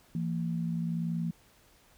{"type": "tone pair together", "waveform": "sine", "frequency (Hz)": [167.6, 228.5], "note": ["E3", "A#3"], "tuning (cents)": [29, -34], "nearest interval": "perfect fourth", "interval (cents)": 537, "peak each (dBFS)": [-30, -36], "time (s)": [0.15, 1.31], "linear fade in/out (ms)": 2, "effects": ["pink hiss -62 dBFS RMS until 1.97 s"]}